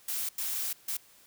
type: noise bursts at uneven times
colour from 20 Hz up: blue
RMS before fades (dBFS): -33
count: 3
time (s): 0.08-0.29 / 0.38-0.73 / 0.88-0.97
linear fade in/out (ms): 5
effects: white hiss -59 dBFS RMS until 1.26 s